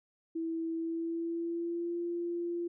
sine tone with pitch glide, 327.9 to 344.4 Hz, E4 to F4, -9 to -24 cents, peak -32 dBFS, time 0.35-2.68 s, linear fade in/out 10 ms, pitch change +85 cents, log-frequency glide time 0.75-1.98 s, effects none

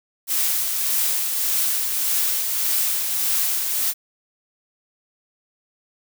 blue noise with tremolo, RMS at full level -20 dBFS, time 0.27-3.94 s, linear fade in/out 50 ms, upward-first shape triangle, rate 1.7 Hz, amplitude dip 40%, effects none

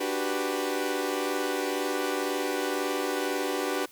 sawtooth chord, G major seventh, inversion second, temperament equal, 293.7 / 370 / 392 / 493.9 Hz, D4 / F#4 / G4 / B4, 0 / 0 / 0 / 0 cents, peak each -29 dBFS, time 0-3.86 s, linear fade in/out 10 ms, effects white hiss -54 dBFS RMS until 3.91 s

